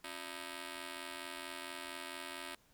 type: ring-modulated tone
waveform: 5% pulse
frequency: 316.2 Hz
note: D#4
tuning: 28 cents sharp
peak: -29 dBFS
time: 0.04-2.55 s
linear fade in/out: 5 ms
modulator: 42.2 Hz
effects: pink hiss -69 dBFS RMS until 2.73 s